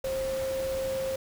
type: tone in noise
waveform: sine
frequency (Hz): 531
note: C5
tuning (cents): +25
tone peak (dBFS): -28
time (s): 0.04-1.16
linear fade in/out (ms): 5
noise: pink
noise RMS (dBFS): -40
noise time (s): 0.04-1.16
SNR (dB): +9
effects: none